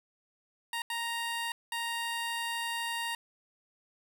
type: tone bursts at uneven times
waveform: 15% pulse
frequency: 932 Hz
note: A#5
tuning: 1 cent flat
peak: -26 dBFS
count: 3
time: 0.73-0.82 / 0.9-1.52 / 1.72-3.15 s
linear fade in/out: 2 ms
effects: none